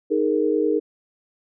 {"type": "chord", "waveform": "sine", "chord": "D# suspended fourth", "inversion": "none", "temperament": "equal with one note detuned", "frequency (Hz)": [311.1, 415.3, 464.8], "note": ["D#4", "G#4", "A#4"], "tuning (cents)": [0, 0, -5], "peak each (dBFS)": -22, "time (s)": [0.1, 0.8], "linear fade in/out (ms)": 20, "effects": []}